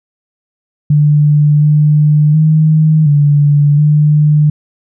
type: tone with pitch steps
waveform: sine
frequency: 148.4 / 150 / 156.2 / 145.5 / 150.1 Hz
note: D3 / D3 / D#3 / D3 / D3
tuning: +18 / +37 / +7 / -16 / +38 cents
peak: -5 dBFS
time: 0.9-4.5 s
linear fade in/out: 5 ms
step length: 720 ms
effects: none